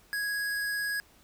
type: tone with vibrato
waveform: square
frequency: 1659 Hz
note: G#6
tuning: 2 cents flat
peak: -30 dBFS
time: 0.13-1 s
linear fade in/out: 0 ms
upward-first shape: triangle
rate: 18 Hz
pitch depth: 9 cents each way
effects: pink hiss -60 dBFS RMS until 1.23 s